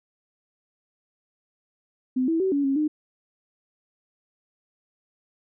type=tone with pitch steps; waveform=sine; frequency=256.3 / 326.9 / 380.5 / 283.4 / 272.5 / 304.1 Hz; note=C4 / E4 / F#4 / C#4 / C#4 / D#4; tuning=-36 / -14 / +48 / +38 / -29 / -40 cents; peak=-20 dBFS; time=2.16-2.88 s; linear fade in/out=10 ms; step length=120 ms; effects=none